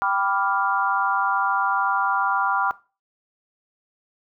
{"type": "chord", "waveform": "sine", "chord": "G dominant seventh", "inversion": "none", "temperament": "equal", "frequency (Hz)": [784, 987.8, 1174.7, 1396.9], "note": ["G5", "B5", "D6", "F6"], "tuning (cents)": [0, 0, 0, 0], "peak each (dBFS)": -25, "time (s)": [0.02, 2.71], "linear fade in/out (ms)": 0, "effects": ["noise-tail reverb RT60 0.3 s tail -17 dB re dry"]}